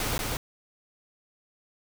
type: noise with echo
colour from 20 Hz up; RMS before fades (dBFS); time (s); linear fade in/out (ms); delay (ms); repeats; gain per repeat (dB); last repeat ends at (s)
pink; -29; 0-0.18; 2; 190; 1; -2; 0.37
effects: none